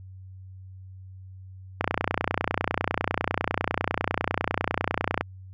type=click train; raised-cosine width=0.5 ms; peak=-8 dBFS; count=103; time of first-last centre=1.81-5.21 s; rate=30 Hz; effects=added 94 Hz sine -41 dBFS peak until 5.53 s